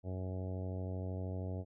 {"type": "harmonic tone", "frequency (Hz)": 92.9, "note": "F#2", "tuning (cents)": 7, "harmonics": [1, 2, 3, 4, 5, 6, 7, 8, 9], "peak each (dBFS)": [-38, -46, -48, -51, -50, -52, -51, -61, -61], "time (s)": [0.03, 1.65], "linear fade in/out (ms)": 50, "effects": []}